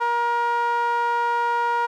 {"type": "tone with band-pass filter", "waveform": "sawtooth", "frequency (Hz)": 473.8, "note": "A#4", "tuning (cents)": 28, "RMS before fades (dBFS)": -22, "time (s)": [0, 1.87], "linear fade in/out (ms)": 20, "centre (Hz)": 1100, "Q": 9.7, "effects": []}